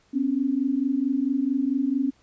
sine tone pair together, 254.5 / 279 Hz, C4 / C#4, -48 / +11 cents, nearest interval major second, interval 159 cents, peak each -25 / -23 dBFS, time 0.13-2.11 s, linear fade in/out 20 ms, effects pink hiss -62 dBFS RMS until 2.22 s + resampled to 16000 Hz

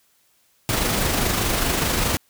pink noise with amplitude modulation, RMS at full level -20 dBFS, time 0.69-2.17 s, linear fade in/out 0 ms, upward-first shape sine, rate 24.9 Hz, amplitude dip 35%, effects white hiss -62 dBFS RMS until 2.29 s

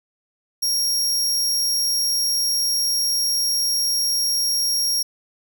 sawtooth tone, 5588 Hz, F8, in tune, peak -16 dBFS, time 0.62-5.03 s, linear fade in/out 10 ms, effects none

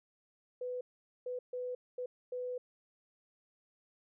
sine tone bursts at uneven times, 498.2 Hz, B4, 15 cents sharp, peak -36 dBFS, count 5, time 0.61-0.81 / 1.26-1.39 / 1.53-1.75 / 1.98-2.06 / 2.32-2.58 s, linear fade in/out 5 ms, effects none

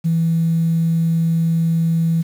sine tone, 164.81 Hz, E3, in tune, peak -13 dBFS, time 0.04-2.23 s, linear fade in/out 20 ms, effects tanh soft clip ceiling -9 dBFS + 7-bit

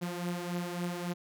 sawtooth beating tone pair, 174.61 / 178.21 Hz, F3 / F3, 0 / +35 cents, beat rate 3.6 Hz, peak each -31 / -35 dBFS, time 0.01-1.14 s, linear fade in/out 20 ms, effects none

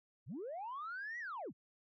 sine linear two-way sweep, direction up then down, 84.7 to 1967 to 84.7 Hz, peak -40 dBFS, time 0.26-1.53 s, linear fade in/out 50 ms, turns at 1.19 s, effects tanh soft clip ceiling -38 dBFS

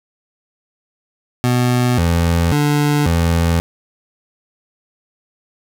25% pulse tone with pitch steps, 123.7 / 84.5 / 146.9 / 83.9 Hz, B2 / E2 / D3 / E2, +3 / +43 / +1 / +31 cents, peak -9 dBFS, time 1.44-3.6 s, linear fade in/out 0 ms, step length 540 ms, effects none

